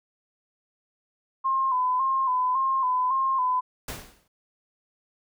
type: tone with vibrato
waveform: sine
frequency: 1036 Hz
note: C6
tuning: 17 cents flat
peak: -21 dBFS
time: 1.44-3.61 s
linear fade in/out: 20 ms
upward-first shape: square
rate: 1.8 Hz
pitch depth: 48 cents each way
type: noise with exponential decay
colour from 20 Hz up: pink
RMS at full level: -31 dBFS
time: 3.88-4.28 s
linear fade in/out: 5 ms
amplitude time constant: 86 ms
effects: none